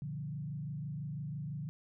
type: tone with frequency modulation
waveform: sine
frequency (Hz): 146.83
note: D3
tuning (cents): 0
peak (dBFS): -37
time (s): 0.02-1.69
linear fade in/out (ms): 0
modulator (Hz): 26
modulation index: 0.94
effects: none